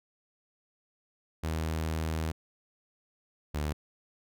sawtooth tone pair in turn, 79.8 / 74.84 Hz, D#2 / D2, +44 / +33 cents, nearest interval minor second, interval 111 cents, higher first, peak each -26 dBFS, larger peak neither, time 1.43-2.32 / 3.54-3.73 s, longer first, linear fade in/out 10 ms, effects none

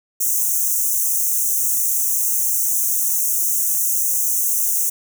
white high-pass noise, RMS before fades -19 dBFS, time 0.2-4.9 s, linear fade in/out 10 ms, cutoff 5900 Hz, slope 96 dB/octave, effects none

